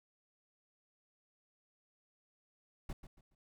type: noise with echo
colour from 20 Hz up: brown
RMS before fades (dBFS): -40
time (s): 2.89-2.93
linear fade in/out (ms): 5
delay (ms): 140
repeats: 3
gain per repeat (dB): -11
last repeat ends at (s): 3.35
effects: none